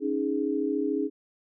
sine chord, C# suspended second, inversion none, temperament equal, 277.2 / 311.1 / 415.3 Hz, C#4 / D#4 / G#4, 0 / 0 / 0 cents, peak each -29 dBFS, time 0-1.1 s, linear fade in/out 50 ms, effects none

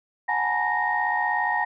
sine tone cluster, 733 / 828 / 885 / 960 / 1859 Hz, F#5 / G#5 / A5 / B5 / A#6, -16 / -5 / +10 / -49 / -5 cents, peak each -30 / -27 / -29 / -29 / -25 dBFS, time 0.28-1.65 s, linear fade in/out 10 ms, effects tanh soft clip ceiling -10 dBFS

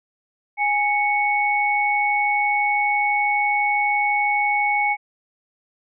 sine tone pair together, 827.1 / 2217 Hz, G#5 / C#7, -7 / 0 cents, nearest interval octave + perfect fourth, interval 1707 cents, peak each -20 dBFS, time 0.57-4.97 s, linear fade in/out 50 ms, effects none

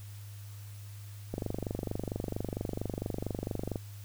click train, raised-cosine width 2 ms, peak -20 dBFS, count 60, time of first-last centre 1.34-3.758 s, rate 24.4 Hz, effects added 102 Hz sine -43 dBFS peak until 4.04 s + white hiss -56 dBFS RMS until 4.04 s

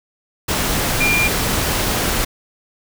sine tone in noise, 2396 Hz, D7, 34 cents sharp, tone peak -15 dBFS, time 1-1.28 s, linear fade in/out 10 ms, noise pink, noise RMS -19 dBFS, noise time 0.48-2.25 s, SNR +1 dB, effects none

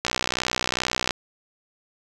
click train, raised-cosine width 0.2 ms, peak -5 dBFS, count 67, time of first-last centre 0.05-1.108 s, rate 62.4 Hz, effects none

